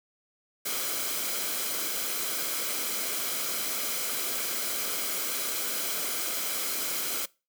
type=noise with comb filter; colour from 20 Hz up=white; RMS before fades=-31 dBFS; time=0.65-7.26 s; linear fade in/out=10 ms; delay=1.1 ms; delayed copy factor=-0.5; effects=noise-tail reverb RT60 0.3 s tail -23 dB re dry + high-pass 200 Hz 12 dB/octave